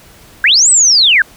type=linear two-way sweep; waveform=sine; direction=up then down; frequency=1480 to 8200 to 1480 Hz; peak=-5 dBFS; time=0.44-1.22 s; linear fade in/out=2 ms; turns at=0.7 s; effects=pink hiss -41 dBFS RMS until 1.36 s